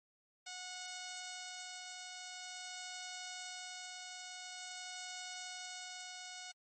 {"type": "tone with tremolo", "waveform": "5% pulse", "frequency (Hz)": 732, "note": "F#5", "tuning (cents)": -19, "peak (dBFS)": -32, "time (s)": [0.46, 6.52], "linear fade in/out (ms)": 10, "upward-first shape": "sine", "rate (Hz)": 0.47, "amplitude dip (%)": 25, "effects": ["MP3 32 kbps"]}